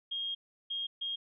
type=tone bursts at uneven times; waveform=sine; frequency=3243 Hz; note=G#7; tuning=42 cents flat; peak=-33 dBFS; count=3; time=0.11-0.35 / 0.7-0.87 / 1.01-1.16 s; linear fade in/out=10 ms; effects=none